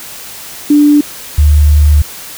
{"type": "tone pair in turn", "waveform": "sine", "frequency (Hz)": [293.7, 74.3], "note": ["D4", "D2"], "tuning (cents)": [0, 21], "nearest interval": "2 octaves", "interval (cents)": 2379, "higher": "first", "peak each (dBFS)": -3, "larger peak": "neither", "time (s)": [[0.7, 1.01], [1.38, 2.02]], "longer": "second", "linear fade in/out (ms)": 5, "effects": ["white hiss -28 dBFS RMS until 2.37 s"]}